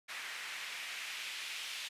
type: noise with band-pass filter sweep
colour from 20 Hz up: white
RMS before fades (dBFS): -43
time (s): 0.08-1.89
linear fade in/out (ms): 20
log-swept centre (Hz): 1900 to 2900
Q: 1.7
effects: resampled to 32000 Hz